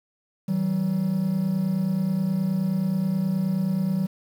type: tone pair together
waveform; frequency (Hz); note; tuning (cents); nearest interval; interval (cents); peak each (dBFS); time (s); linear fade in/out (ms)
triangle; 160.5 / 189.94; E3 / F#3; -46 / +46; minor third; 292; -25 / -20; 0.48-4.07; 10
effects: tanh soft clip ceiling -13 dBFS + 8-bit